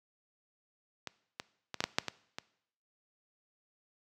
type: clicks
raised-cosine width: 0.2 ms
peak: -21 / -20 / -20 / -12 / -11 / -8 / -16 / -21 dBFS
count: 8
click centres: 1.073 / 1.399 / 1.743 / 1.805 / 1.84 / 1.985 / 2.083 / 2.385 s
effects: noise-tail reverb RT60 0.7 s tail -20 dB re dry + high-pass 100 Hz 12 dB/octave